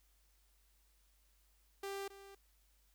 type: tone with echo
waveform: sawtooth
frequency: 394.6 Hz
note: G4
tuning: 11 cents sharp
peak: -37 dBFS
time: 1.83-2.08 s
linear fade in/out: 5 ms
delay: 270 ms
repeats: 1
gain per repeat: -13 dB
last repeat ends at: 2.35 s
effects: added 50 Hz sine -70 dBFS peak until 2.94 s + white hiss -75 dBFS RMS until 2.94 s